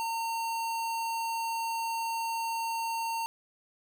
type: tone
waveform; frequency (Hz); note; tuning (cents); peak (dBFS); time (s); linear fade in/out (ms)
square; 913; A#5; -36; -31; 0-3.26; 0
effects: none